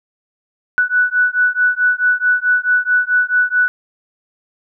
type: beating tone pair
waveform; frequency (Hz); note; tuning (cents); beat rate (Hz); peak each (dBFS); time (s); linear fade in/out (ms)
sine; 1480 / 1484.6; F#6 / F#6; 0 / +5; 4.6; -15; 0.78-3.68; 0
effects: none